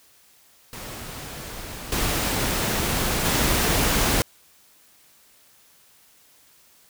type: noise with level steps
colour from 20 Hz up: pink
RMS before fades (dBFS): -36 / -24 / -21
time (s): 0.73-4.22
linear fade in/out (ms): 0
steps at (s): 1.92 / 3.25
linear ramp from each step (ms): 2
effects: white hiss -56 dBFS RMS until 6.89 s